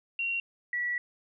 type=tone pair in turn; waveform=sine; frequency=2748 / 1943.1 Hz; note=F7 / B6; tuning=-29 / -29 cents; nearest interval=tritone; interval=600 cents; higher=first; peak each=-28 dBFS; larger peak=neither; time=0.19-0.4 / 0.73-0.98 s; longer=second; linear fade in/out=2 ms; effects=none